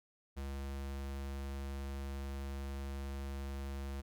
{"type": "tone", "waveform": "square", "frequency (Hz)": 68.8, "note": "C#2", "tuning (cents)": -12, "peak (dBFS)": -40, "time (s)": [0.36, 4.02], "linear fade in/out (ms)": 20, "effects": []}